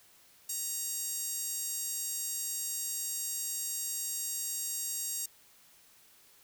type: tone with high-pass filter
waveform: 10% pulse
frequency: 938 Hz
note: A#5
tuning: 11 cents sharp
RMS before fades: -36 dBFS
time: 0.49-5.26 s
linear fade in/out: 5 ms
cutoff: 8400 Hz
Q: 5.8
effects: white hiss -61 dBFS RMS until 6.43 s